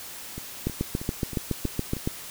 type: two click trains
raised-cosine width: 3 ms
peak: -12 / -22 dBFS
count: 11 / 6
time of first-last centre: 0.67-2.074 / 0.38-1.967 s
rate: 7.12 / 3.15 Hz
effects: white hiss -40 dBFS RMS until 2.3 s